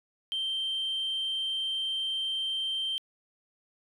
sine tone, 3136 Hz, G7, in tune, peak -27 dBFS, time 0.32-2.98 s, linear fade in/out 0 ms, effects tanh soft clip ceiling -26 dBFS + 11-bit

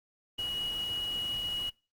sine tone in noise, 2907 Hz, F#7, 31 cents flat, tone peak -32 dBFS, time 0.38-1.7 s, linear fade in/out 10 ms, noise pink, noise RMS -45 dBFS, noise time 0.38-1.7 s, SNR +10 dB, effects noise-tail reverb RT60 0.3 s tail -22 dB re dry + Opus 24 kbps

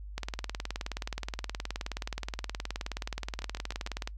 two click trains, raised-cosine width 0.2 ms, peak -17 / -24 dBFS, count 75 / 4, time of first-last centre 0.18-4.075 / 3.42-3.873 s, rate 19 / 6.62 Hz, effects noise-tail reverb RT60 0.1 s tail -25 dB re dry + added 50 Hz sine -40 dBFS peak until 4.17 s

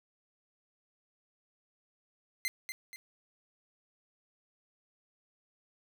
sawtooth tone with echo, 2076 Hz, C7, 14 cents flat, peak -27 dBFS, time 2.45-2.48 s, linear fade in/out 0 ms, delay 240 ms, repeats 2, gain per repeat -7 dB, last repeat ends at 2.96 s, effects none

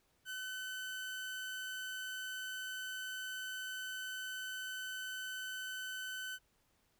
30% pulse tone, 1517 Hz, F#6, 43 cents sharp, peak -38 dBFS, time 0.25-6.39 s, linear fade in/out 50 ms, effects pink hiss -75 dBFS RMS until 6.99 s

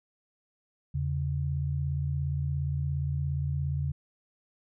sine tone pair together, 82.9 / 140.07 Hz, E2 / C#3, +10 / +18 cents, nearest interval major sixth, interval 908 cents, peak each -31 / -29 dBFS, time 0.94-3.92 s, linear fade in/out 10 ms, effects none

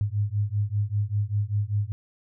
sine beating tone pair, 100.9 / 106 Hz, G#2 / G#2, -49 / +36 cents, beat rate 5.1 Hz, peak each -26 dBFS, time 0.01-1.92 s, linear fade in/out 0 ms, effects none

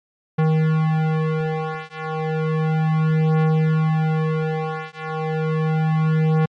square beating tone pair, 157.4 / 157.73 Hz, D#3 / D#3, +20 / +24 cents, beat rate 0.33 Hz, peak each -21 dBFS, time 0.38-6.46 s, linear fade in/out 10 ms, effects low-pass 2000 Hz 12 dB/octave + MP3 64 kbps

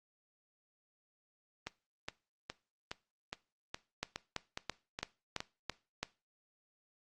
two click trains, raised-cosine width 0.2 ms, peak -18 / -21 dBFS, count 7 / 10, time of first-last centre 4.03-6.03 / 1.67-5.404 s, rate 3 / 2.41 Hz, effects noise-tail reverb RT60 0.3 s tail -19 dB re dry + Opus 32 kbps

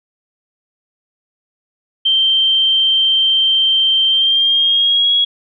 sine tone with pitch glide, 3136 to 3322 Hz, G7 to G#7, 0 to 0 cents, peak -10 dBFS, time 2.05-5.25 s, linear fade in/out 10 ms, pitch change +100 cents, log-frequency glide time 4.08-5.13 s, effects none

